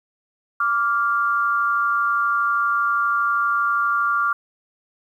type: tone pair together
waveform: sine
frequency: 1164.4 / 1396.9 Hz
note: D6 / F6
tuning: -15 / 0 cents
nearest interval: minor third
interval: 315 cents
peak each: -20 dBFS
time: 0.6-4.33 s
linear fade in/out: 5 ms
effects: 9-bit